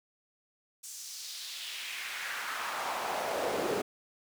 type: noise with high-pass filter sweep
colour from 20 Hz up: brown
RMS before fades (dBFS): -36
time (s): 0.83-3.82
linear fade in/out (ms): 10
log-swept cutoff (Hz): 7300 to 370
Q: 2
effects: none